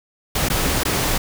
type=noise with dropouts; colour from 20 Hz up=pink; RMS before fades=-20 dBFS; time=0.35-1.18 s; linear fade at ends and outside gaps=5 ms; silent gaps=0.487-0.499 / 0.835-0.851 s; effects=none